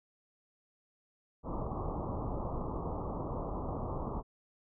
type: low-pass noise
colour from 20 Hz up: pink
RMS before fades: -37 dBFS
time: 1.43-4.23 s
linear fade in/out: 50 ms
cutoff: 1200 Hz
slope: 96 dB/octave
effects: none